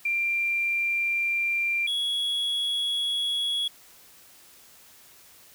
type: tone pair in turn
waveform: sine / triangle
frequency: 2374 / 3349 Hz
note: D7 / G#7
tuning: +18 / +14 cents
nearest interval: tritone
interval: 596 cents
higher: second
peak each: -23 dBFS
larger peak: neither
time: 0.05-1.87 / 1.87-3.68 s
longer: first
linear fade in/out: 5 ms
effects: white hiss -53 dBFS RMS until 5.54 s